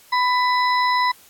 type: harmonic tone with a mistuned harmonic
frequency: 995 Hz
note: B5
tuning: 13 cents sharp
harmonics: 1 / 2 / 4 / 5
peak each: -17 / -23 / -29 / -31 dBFS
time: 0.12-1.12 s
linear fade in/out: 10 ms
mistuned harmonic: 5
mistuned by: +56 cents
effects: white hiss -50 dBFS RMS until 1.29 s + AAC 64 kbps